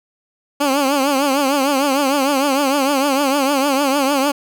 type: tone with vibrato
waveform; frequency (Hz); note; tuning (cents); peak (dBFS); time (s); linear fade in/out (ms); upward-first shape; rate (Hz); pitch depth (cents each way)
15% pulse; 277.2; C#4; 0; -8; 0.6-4.32; 10; triangle; 6.6; 120
effects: none